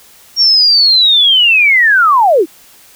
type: linear sweep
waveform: sine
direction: down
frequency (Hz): 5600 to 284.7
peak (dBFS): -5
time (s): 0.36-2.46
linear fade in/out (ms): 50
effects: white hiss -42 dBFS RMS until 2.95 s